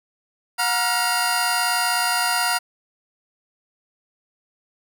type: tone cluster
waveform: 25% pulse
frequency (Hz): 724 / 952 / 1389 / 4816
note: F#5 / A#5 / F6 / D8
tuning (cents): -38 / +36 / -10 / +43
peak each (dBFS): -21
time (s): 0.58-2.59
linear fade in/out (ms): 20
effects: none